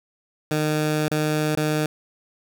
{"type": "tone with dropouts", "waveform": "15% pulse", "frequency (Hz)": 153, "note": "D#3", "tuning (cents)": -29, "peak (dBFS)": -14, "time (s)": [0.51, 1.86], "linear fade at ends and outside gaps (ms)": 2, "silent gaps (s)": [[1.082, 1.114], [1.551, 1.573]], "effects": []}